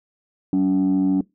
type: tone pair together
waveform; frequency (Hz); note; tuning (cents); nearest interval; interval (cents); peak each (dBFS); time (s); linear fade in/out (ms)
sine; 189.26 / 283; F#3 / C#4; +39 / +36; perfect fifth; 697; -19 / -15; 0.53-1.21; 2
effects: noise-tail reverb RT60 0.2 s tail -22 dB re dry + tanh soft clip ceiling -13 dBFS